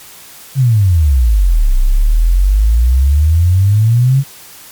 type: exponential two-way sweep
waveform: sine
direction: down then up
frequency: 140.7 to 31 to 140.7 Hz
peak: -6 dBFS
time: 0.55-4.24 s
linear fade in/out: 50 ms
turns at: 1.76 s
effects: white hiss -36 dBFS RMS until 4.71 s + MP3 96 kbps